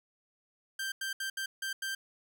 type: tone bursts at uneven times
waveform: sawtooth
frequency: 1573 Hz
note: G6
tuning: 6 cents sharp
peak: -30 dBFS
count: 6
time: 0.79-0.92 / 1.01-1.13 / 1.2-1.3 / 1.37-1.46 / 1.62-1.73 / 1.82-1.95 s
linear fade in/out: 5 ms
effects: none